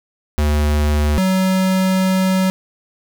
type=tone pair in turn; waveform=square; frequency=74.5 / 188.08 Hz; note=D2 / F#3; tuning=+25 / +29 cents; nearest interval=octave + major third; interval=1604 cents; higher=second; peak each=-14 dBFS; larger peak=neither; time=0.38-1.18 / 1.18-2.5 s; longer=second; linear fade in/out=0 ms; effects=none